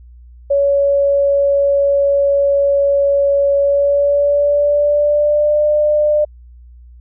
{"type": "tone with pitch glide", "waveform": "sine", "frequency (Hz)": [562, 598.9], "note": ["C#5", "D5"], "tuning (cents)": [24, 34], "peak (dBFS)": -10, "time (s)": [0.5, 6.25], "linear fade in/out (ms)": 10, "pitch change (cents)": 110, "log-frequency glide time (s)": [3.56, 5.67], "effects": ["added 60 Hz sine -37 dBFS peak until 7 s"]}